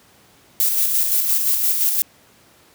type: noise with tremolo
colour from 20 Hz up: violet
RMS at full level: -17 dBFS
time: 0.6-2.02 s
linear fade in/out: 0 ms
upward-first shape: square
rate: 5.8 Hz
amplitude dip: 35%
effects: pink hiss -52 dBFS RMS until 2.74 s + high-pass 100 Hz 12 dB/octave